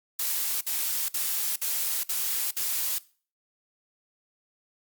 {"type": "noise bursts", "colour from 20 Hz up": "blue", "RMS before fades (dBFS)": -28, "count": 6, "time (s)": [0.19, 2.985], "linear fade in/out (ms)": 5, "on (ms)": 420, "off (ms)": 55, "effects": ["noise-tail reverb RT60 0.4 s tail -20 dB re dry", "Opus 48 kbps"]}